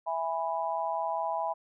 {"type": "chord", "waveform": "sine", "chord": "E major", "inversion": "none", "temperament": "just", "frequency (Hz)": [659.3, 824.1, 988.9], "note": ["E5", "G#5", "B5"], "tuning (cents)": [0, -14, 2], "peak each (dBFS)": -33, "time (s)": [0.06, 1.54], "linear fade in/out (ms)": 20, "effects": []}